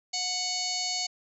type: harmonic tone with a mistuned harmonic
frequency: 740 Hz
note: F#5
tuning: in tune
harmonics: 1 / 3 / 4 / 5 / 6 / 7 / 8 / 9 / 10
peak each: -38 / -39 / -41 / -43 / -31 / -41 / -42 / -35 / -42 dBFS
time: 0.13-1.07 s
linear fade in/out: 10 ms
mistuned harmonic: 1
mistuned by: -29 cents
effects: none